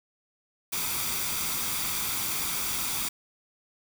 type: noise with comb filter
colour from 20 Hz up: white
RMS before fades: -30 dBFS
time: 0.72-3.09 s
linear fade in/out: 10 ms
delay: 0.85 ms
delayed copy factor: +0.5
effects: none